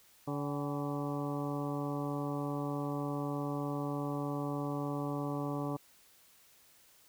harmonic tone with a mistuned harmonic, 143.3 Hz, D3, 42 cents flat, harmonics 1 / 2 / 3 / 4 / 5 / 6 / 7 / 8, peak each -38 / -37 / -43 / -43 / -46 / -48 / -47 / -46 dBFS, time 0.27-5.77 s, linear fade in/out 10 ms, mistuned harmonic 5, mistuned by +90 cents, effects white hiss -63 dBFS RMS until 7.08 s

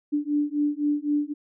sine beating tone pair, 291.8 / 295.7 Hz, D4 / D4, -11 / +12 cents, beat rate 3.9 Hz, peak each -25 dBFS, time 0.12-1.34 s, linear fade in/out 20 ms, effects none

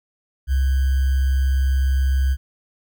sine tone with sample-and-hold, 66.5 Hz, C2, 29 cents sharp, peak -15 dBFS, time 0.47-2.37 s, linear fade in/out 50 ms, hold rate 1575 Hz, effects none

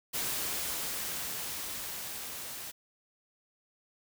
white noise with level ramp, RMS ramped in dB -33 to -42 dBFS, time 0.13-2.72 s, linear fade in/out 20 ms, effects none

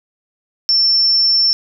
sine tone, 5390 Hz, E8, 38 cents sharp, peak -10 dBFS, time 0.69-1.53 s, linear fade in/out 0 ms, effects none

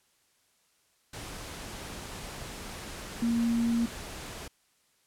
sine tone in noise, 233.1 Hz, A#3, in tune, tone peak -24 dBFS, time 3.22-3.86 s, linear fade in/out 5 ms, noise pink, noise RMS -41 dBFS, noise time 1.13-4.48 s, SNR +14 dB, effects white hiss -69 dBFS RMS until 5.06 s + low-pass 11000 Hz 12 dB/octave

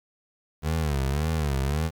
25% pulse tone with vibrato, 73.42 Hz, D2, in tune, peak -20 dBFS, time 0.62-1.91 s, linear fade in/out 50 ms, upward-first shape sine, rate 1.8 Hz, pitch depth 170 cents each way, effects 9-bit

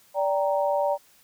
sine chord, G minor, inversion second, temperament equal with one note detuned, 581.6 / 784 / 932.3 Hz, D5 / G5 / Bb5, -17 / 0 / 0 cents, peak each -23 / -28 / -28 dBFS, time 0.14-0.98 s, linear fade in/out 50 ms, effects white hiss -58 dBFS RMS until 1.23 s

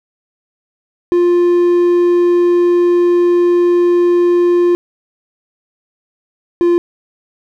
triangle tone pair in turn, 350.6 / 347 Hz, F4 / F4, +7 / -11 cents, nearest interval unison, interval 18 cents, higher first, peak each -6 dBFS, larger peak neither, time 1.12-4.75 / 6.61-6.78 s, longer first, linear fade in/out 0 ms, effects none

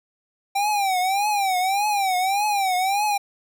square tone with vibrato, 784 Hz, G5, in tune, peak -20 dBFS, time 0.55-3.18 s, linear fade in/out 10 ms, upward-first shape triangle, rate 1.7 Hz, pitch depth 150 cents each way, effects none

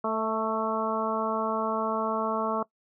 harmonic tone with a mistuned harmonic, 221.2 Hz, A3, 9 cents sharp, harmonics 1 / 2 / 3 / 4 / 5 / 6, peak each -33 / -32 / -31 / -34 / -31 / -35 dBFS, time 0.04-2.63 s, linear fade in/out 5 ms, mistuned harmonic 3, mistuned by -18 cents, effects noise-tail reverb RT60 0.1 s tail -21 dB re dry

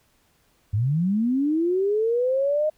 sine linear sweep, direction up, 95.7 to 623 Hz, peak -19 dBFS, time 0.73-2.7 s, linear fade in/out 10 ms, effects pink hiss -64 dBFS RMS until 2.77 s

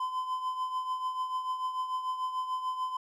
triangle tone with tremolo, 1022 Hz, C6, 41 cents flat, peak -26 dBFS, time 0-2.97 s, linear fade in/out 5 ms, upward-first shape triangle, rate 6.8 Hz, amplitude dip 65%, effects none

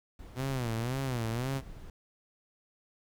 brown noise, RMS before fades -46 dBFS, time 0.19-1.9 s, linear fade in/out 2 ms
sawtooth tone with vibrato, 123.47 Hz, B2, in tune, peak -27 dBFS, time 0.35-1.62 s, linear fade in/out 50 ms, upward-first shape sine, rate 1.9 Hz, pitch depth 170 cents each way
effects none

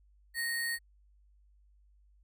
sine tone with sample-and-hold, 1864.7 Hz, A#6, in tune, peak -31 dBFS, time 0.34-0.79 s, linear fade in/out 50 ms, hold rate 6300 Hz, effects added 50 Hz sine -61 dBFS peak until 2.23 s

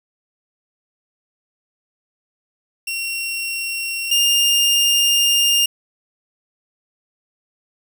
sawtooth tone pair in turn, 2737 / 2811 Hz, F7 / F7, -36 / +11 cents, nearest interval unison, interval 47 cents, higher second, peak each -19 / -10 dBFS, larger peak second, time 2.87-4.11 / 4.11-5.66 s, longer second, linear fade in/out 5 ms, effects 8-bit

